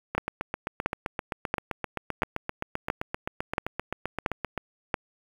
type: two click trains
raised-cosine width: 0.5 ms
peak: -9 / -14 dBFS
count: 8 / 35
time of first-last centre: 0.18-4.942 / 0.15-4.577 s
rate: 1.47 / 7.68 Hz
effects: 7-bit